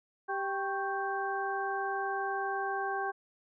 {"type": "harmonic tone with a mistuned harmonic", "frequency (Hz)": 392, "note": "G4", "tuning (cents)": 0, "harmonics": [1, 2, 3, 4], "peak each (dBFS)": [-37, -34, -39, -37], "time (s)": [0.28, 3.12], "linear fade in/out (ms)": 20, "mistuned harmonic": 3, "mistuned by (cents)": -110, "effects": []}